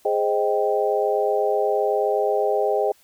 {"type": "chord", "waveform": "sine", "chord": "Ab major seventh", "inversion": "none", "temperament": "equal", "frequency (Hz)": [415.3, 523.3, 622.3, 784], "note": ["Ab4", "C5", "Eb5", "G5"], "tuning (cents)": [0, 0, 0, 0], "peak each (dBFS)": [-22, -25, -24, -25], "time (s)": [0.05, 2.92], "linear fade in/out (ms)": 5, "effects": ["white hiss -57 dBFS RMS until 3.03 s"]}